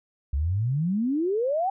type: exponential sweep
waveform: sine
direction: up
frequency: 65.41 to 796 Hz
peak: -22 dBFS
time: 0.33-1.7 s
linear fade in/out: 5 ms
effects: none